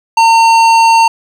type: tone with hard clipping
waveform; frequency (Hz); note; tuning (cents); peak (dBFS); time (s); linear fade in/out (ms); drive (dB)
triangle; 910; A#5; -42; -6; 0.17-1.08; 5; 17
effects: none